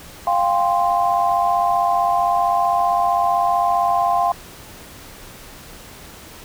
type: chord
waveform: sine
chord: F suspended second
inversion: none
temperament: equal with one note detuned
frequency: 698.5 / 794 / 1046.5 Hz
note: F5 / G5 / C6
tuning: 0 / +22 / 0 cents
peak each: -18 / -20 / -20 dBFS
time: 0.27-4.32 s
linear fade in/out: 2 ms
effects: pink hiss -40 dBFS RMS until 6.44 s